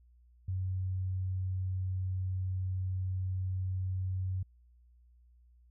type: tone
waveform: sine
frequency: 93.3 Hz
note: F#2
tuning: 15 cents sharp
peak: -31 dBFS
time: 0.48-4.43 s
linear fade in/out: 5 ms
effects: added 60 Hz sine -59 dBFS peak until 5.7 s